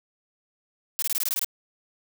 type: noise bursts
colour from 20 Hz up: blue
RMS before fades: -26 dBFS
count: 9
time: 0.99-1.446 s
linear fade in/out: 0 ms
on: 32 ms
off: 21 ms
effects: none